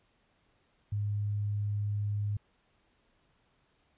sine tone, 103.2 Hz, G#2, 10 cents flat, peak -29 dBFS, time 0.92-2.37 s, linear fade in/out 5 ms, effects pink hiss -71 dBFS RMS until 3.97 s + resampled to 8000 Hz

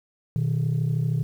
sine tone pair together, 122.02 / 154.9 Hz, B2 / D#3, -20 / -7 cents, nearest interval major third, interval 413 cents, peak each -22 dBFS, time 0.36-1.23 s, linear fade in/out 0 ms, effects tanh soft clip ceiling -18 dBFS + 9-bit

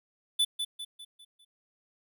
square tone with echo, 3489 Hz, A7, 15 cents flat, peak -23 dBFS, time 0.39-0.45 s, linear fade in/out 10 ms, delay 200 ms, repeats 5, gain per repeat -7 dB, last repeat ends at 1.45 s, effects none

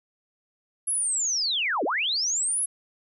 sine linear two-way sweep, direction down then up, 11000 to 246.9 to 11000 Hz, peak -23 dBFS, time 0.87-2.66 s, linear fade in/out 10 ms, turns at 1.84 s, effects none

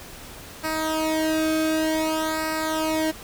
sawtooth tone with flanger, 315.6 Hz, D#4, 25 cents sharp, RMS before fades -24 dBFS, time 0.63-3.12 s, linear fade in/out 20 ms, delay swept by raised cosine 0.3 to 1.02 ms, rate 0.54 Hz, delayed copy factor -0.95, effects pink hiss -41 dBFS RMS until 3.23 s

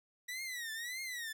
sawtooth tone with vibrato, 1937 Hz, B6, 34 cents flat, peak -36 dBFS, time 0.28-1.33 s, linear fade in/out 10 ms, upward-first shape triangle, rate 1.7 Hz, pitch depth 180 cents each way, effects none

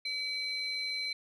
sine tone pair together, 2286 / 4073 Hz, D7 / C8, -47 / -47 cents, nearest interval minor seventh, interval 1000 cents, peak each -35 / -33 dBFS, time 0.05-1.13 s, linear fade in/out 5 ms, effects tanh soft clip ceiling -28 dBFS

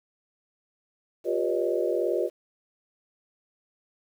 sine tone cluster, 355.4 / 397.7 / 484.8 / 562 / 620 Hz, F4 / G4 / B4 / C#5 / D#5, +30 / +25 / -32 / +24 / -6 cents, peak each -28 / -30 / -29 / -32 / -31 dBFS, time 1.24-2.3 s, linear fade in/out 50 ms, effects 9-bit

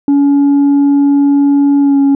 sine tone with pitch glide, 282.7 to 277.7 Hz, C#4 to C#4, +34 to +3 cents, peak -3 dBFS, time 0.08-2.15 s, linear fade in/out 2 ms, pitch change -31 cents, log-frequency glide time 1.8-1.98 s, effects tanh soft clip ceiling -5 dBFS

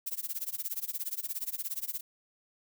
violet noise with tremolo, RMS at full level -33 dBFS, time 0.06-2.01 s, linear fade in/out 10 ms, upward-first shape sine, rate 17 Hz, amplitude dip 95%, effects none

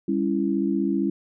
sine chord, C# diminished, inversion second, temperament just, 199.57 / 277.2 / 332.6 Hz, G3 / C#4 / E4, +31 / 0 / +16 cents, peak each -25 dBFS, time 0.08-1.1 s, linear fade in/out 5 ms, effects none

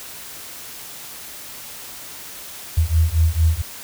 sine beating tone pair, 79 / 83.4 Hz, D#2 / E2, +27 / +21 cents, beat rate 4.4 Hz, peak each -17 dBFS, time 2.77-3.62 s, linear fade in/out 10 ms, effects white hiss -36 dBFS RMS until 3.83 s

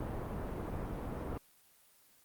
pink low-pass noise, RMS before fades -39 dBFS, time 0-1.38 s, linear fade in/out 5 ms, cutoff 950 Hz, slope 12 dB/octave, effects white hiss -65 dBFS RMS until 2.24 s + Opus 24 kbps

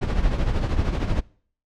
brown noise with tremolo, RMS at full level -19 dBFS, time 0.01-1.21 s, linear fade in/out 20 ms, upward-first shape triangle, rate 13 Hz, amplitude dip 65%, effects noise-tail reverb RT60 0.5 s tail -23 dB re dry + low-pass 5000 Hz 12 dB/octave

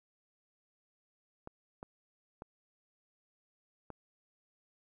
clicks, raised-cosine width 1 ms, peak -30 dBFS, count 4, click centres 1.474 / 1.829 / 2.421 / 3.903 s, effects 12-bit

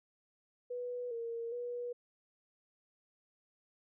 sine tone with pitch steps, 491 / 463.6 / 484.6 Hz, B4 / A#4 / B4, -10 / -10 / -33 cents, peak -37 dBFS, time 0.7-1.93 s, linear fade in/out 10 ms, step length 410 ms, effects none

